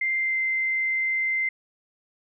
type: tone with pitch glide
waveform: sine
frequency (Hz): 2093 to 2079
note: C7 to C7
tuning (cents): 0 to -12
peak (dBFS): -22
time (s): 0.01-1.49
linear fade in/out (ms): 5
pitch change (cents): -12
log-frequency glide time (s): 0.18-0.39
effects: none